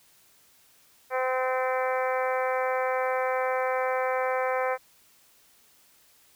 harmonic tone, 257.5 Hz, C4, 28 cents flat, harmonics 2 / 3 / 4 / 5 / 6 / 7 / 8 / 9, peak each -27 / -31 / -33 / -35 / -37 / -38 / -39 / -40 dBFS, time 1.1-4.78 s, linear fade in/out 50 ms, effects white hiss -60 dBFS RMS until 6.35 s

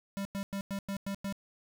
square tone bursts, 197.7 Hz, G3, 15 cents sharp, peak -34 dBFS, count 7, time 0.17-1.325 s, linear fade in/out 0 ms, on 81 ms, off 98 ms, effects none

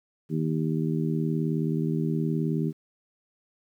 harmonic tone, 79 Hz, D#2, 27 cents sharp, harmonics 2 / 3 / 4 / 5, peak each -26 / -30 / -32 / -34 dBFS, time 0.29-2.73 s, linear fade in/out 50 ms, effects 10-bit

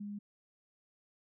sine tone, 204.8 Hz, G#3, 24 cents flat, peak -39 dBFS, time 0-0.19 s, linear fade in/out 10 ms, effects none

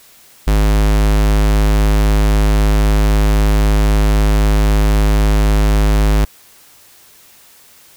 square tone, 51.91 Hz, G#1, in tune, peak -10 dBFS, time 0.47-6.25 s, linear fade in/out 5 ms, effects white hiss -45 dBFS RMS until 7.96 s

